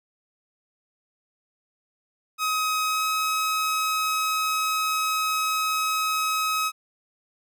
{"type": "tone with pitch glide", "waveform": "sawtooth", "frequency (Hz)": [1266, 1274.8], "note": ["D#6", "D#6"], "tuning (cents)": [30, 42], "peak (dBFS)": -19, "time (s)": [2.38, 6.72], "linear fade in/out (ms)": 50, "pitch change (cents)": 12, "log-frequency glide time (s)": [2.85, 3.04], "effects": []}